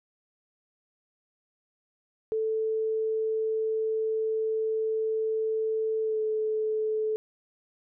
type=tone with pitch glide; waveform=sine; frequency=440 to 433.9 Hz; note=A4 to A4; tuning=0 to -24 cents; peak=-25 dBFS; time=2.32-7.16 s; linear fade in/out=0 ms; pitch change=-24 cents; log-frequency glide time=6.02-6.2 s; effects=none